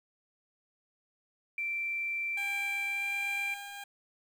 sine tone with pitch glide, 2347 to 2367 Hz, D7 to D7, -2 to +13 cents, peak -31 dBFS, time 1.58-3.54 s, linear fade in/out 2 ms, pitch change +15 cents, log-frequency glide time 2.88-3.05 s
15% pulse tone with tremolo, 805 Hz, G5, 46 cents sharp, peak -32 dBFS, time 2.37-3.84 s, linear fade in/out 5 ms, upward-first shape triangle, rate 1.3 Hz, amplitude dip 35%
effects 10-bit

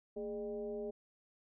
sine tone with frequency modulation, 415.3 Hz, G#4, in tune, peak -38 dBFS, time 0.16-0.91 s, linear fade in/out 10 ms, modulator 189 Hz, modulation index 0.86, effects none

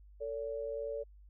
sine tone pair together, 447.5 / 570 Hz, A4 / C#5, +29 / +48 cents, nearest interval major third, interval 419 cents, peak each -39 / -38 dBFS, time 0.2-1.04 s, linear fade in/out 20 ms, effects added 50 Hz sine -54 dBFS peak until 1.29 s

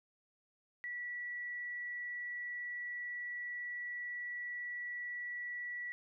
sine tone, 1947 Hz, B6, 25 cents flat, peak -39 dBFS, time 0.84-5.92 s, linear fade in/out 0 ms, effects none

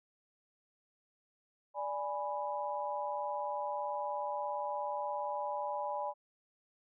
sine chord, G# diminished, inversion second, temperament equal, 587.3 / 830.6 / 987.8 Hz, D5 / G#5 / B5, 0 / 0 / 0 cents, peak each -39 / -38 / -39 dBFS, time 1.74-6.14 s, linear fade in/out 50 ms, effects none

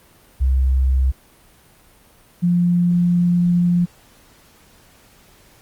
sine tone pair in turn, 65.41 / 175.12 Hz, C2 / F3, 0 / +5 cents, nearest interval octave + perfect fourth, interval 1705 cents, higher second, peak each -13 dBFS, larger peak neither, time 0.4-1.12 / 2.42-3.86 s, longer second, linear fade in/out 20 ms, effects pink hiss -51 dBFS RMS until 5.61 s + Opus 32 kbps

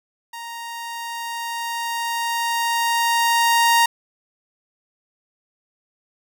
sawtooth tone with level ramp, 932.3 Hz, A#5, in tune, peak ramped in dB -28 to -9 dBFS, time 0.33-3.86 s, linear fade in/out 5 ms, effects none

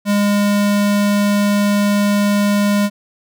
square tone, 204.2 Hz, G#3, 29 cents flat, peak -13 dBFS, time 0.05-2.9 s, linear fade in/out 50 ms, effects none

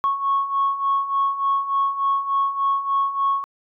sine beating tone pair, 1100 / 1103.4 Hz, C#6 / C#6, -14 / -8 cents, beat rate 3.4 Hz, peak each -24 / -19 dBFS, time 0.04-3.44 s, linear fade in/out 0 ms, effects tanh soft clip ceiling -12 dBFS

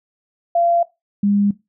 sine tone pair in turn, 686 / 202.7 Hz, F5 / G#3, -31 / -42 cents, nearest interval octave + major sixth, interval 2111 cents, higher first, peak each -13 dBFS, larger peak neither, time 0.55-0.83 / 1.23-1.51 s, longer neither, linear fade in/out 5 ms, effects noise-tail reverb RT60 0.2 s tail -18 dB re dry

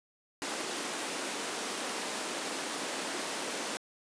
pink high-pass noise, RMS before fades -36 dBFS, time 0.42-3.77 s, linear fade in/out 0 ms, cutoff 250 Hz, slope 24 dB/octave, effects resampled to 22050 Hz

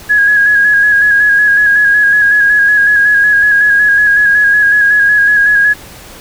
sine tone with vibrato, 1661.2 Hz, G#6, in tune, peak -5 dBFS, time 0.09-5.74 s, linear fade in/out 20 ms, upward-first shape square, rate 5.4 Hz, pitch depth 27 cents each way, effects pink hiss -33 dBFS RMS until 6.2 s

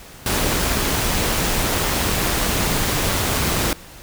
pink noise with amplitude modulation, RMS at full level -19 dBFS, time 0.26-3.73 s, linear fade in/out 2 ms, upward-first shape sine, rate 184 Hz, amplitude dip 25%, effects pink hiss -41 dBFS RMS until 4.02 s

